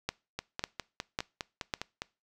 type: two click trains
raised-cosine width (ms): 0.2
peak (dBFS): -17 / -13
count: 9 / 4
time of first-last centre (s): 0.39-2.019 / 0.09-1.738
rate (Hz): 4.91 / 1.82
effects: noise-tail reverb RT60 0.3 s tail -23 dB re dry